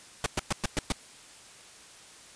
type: noise bursts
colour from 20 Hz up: pink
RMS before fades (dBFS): -27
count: 6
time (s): 0.24-0.922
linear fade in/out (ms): 2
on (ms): 22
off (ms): 110
effects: white hiss -51 dBFS RMS until 2.35 s + resampled to 22050 Hz